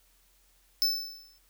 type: tone with exponential decay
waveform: square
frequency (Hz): 5274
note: E8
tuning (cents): 0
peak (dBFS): -21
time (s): 0.82-1.38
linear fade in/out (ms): 0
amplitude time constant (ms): 120
effects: added 43 Hz sine -66 dBFS peak until 1.49 s + white hiss -66 dBFS RMS until 1.49 s